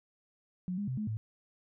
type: tone with pitch steps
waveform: sine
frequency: 181.7 / 204 / 128.6 / 213 / 109.2 Hz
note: F#3 / G#3 / C3 / G#3 / A2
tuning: -31 / -31 / -30 / +44 / -13 cents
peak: -32 dBFS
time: 0.68-1.17 s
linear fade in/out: 0 ms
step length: 98 ms
effects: none